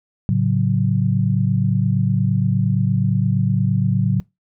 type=chord; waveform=sine; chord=F# minor; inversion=first; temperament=equal; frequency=110 / 138.59 / 185 Hz; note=A2 / C#3 / F#3; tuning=0 / 0 / 0 cents; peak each=-19 dBFS; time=0.29-4.2 s; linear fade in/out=0 ms; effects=noise-tail reverb RT60 0.2 s tail -23 dB re dry